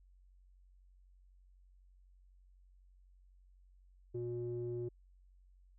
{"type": "tone with low-pass filter", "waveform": "square", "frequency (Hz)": 120, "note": "B2", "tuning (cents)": -49, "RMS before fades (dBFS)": -40, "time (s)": [4.14, 4.89], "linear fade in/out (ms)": 10, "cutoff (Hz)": 390, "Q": 6.8, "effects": ["added 46 Hz sine -61 dBFS peak until 5.78 s"]}